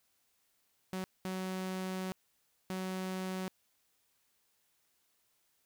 sawtooth tone bursts at uneven times, 186.9 Hz, F#3, 18 cents sharp, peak -32 dBFS, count 3, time 0.93-1.04 / 1.25-2.12 / 2.7-3.48 s, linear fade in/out 0 ms, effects white hiss -75 dBFS RMS until 5.65 s

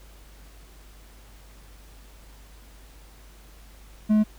triangle tone, 213.6 Hz, G#3, 49 cents sharp, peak -14 dBFS, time 4.09-4.24 s, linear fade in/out 20 ms, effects added 50 Hz sine -47 dBFS peak until 4.38 s + pink hiss -54 dBFS RMS until 4.38 s

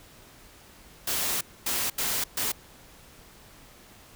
white noise bursts at uneven times, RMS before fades -28 dBFS, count 4, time 1.07-1.41 / 1.66-1.9 / 1.98-2.24 / 2.37-2.52 s, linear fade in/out 5 ms, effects pink hiss -52 dBFS RMS until 4.15 s

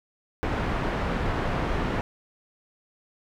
pink low-pass noise, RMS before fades -27 dBFS, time 0.43-2.01 s, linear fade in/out 0 ms, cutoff 1800 Hz, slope 12 dB/octave, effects none

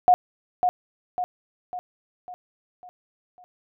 sine tone with echo, 723 Hz, F#5, 40 cents flat, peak -11 dBFS, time 0.08-0.14 s, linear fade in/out 0 ms, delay 550 ms, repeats 6, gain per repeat -6 dB, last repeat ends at 3.44 s, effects none

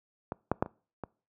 clicks, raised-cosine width 1 ms, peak -19 / -11 / -11 / -27 / -22 dBFS, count 5, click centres 0.321 / 0.516 / 0.625 / 0.661 / 1.037 s, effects noise-tail reverb RT60 0.4 s tail -25 dB re dry + high-pass 80 Hz 12 dB/octave

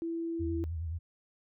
sine tone, 332.5 Hz, E4, 15 cents sharp, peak -32 dBFS, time 0.02-0.64 s, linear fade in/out 0 ms
sine tone with vibrato, 82 Hz, E2, 9 cents flat, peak -33 dBFS, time 0.39-0.99 s, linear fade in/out 20 ms, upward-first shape sine, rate 9.5 Hz, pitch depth 91 cents each way
effects none

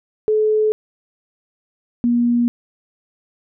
sine tone pair in turn, 430.2 / 239.1 Hz, A4 / A#3, -39 / +44 cents, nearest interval minor seventh, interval 1017 cents, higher first, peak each -13 dBFS, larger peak neither, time 0.28-0.72 / 2.04-2.48 s, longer neither, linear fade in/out 0 ms, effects none

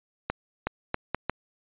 accelerating click train, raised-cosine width 0.5 ms, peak -11 dBFS, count 5, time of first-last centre 0.3-1.296 s, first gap 370 ms, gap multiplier 0.74, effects resampled to 8000 Hz

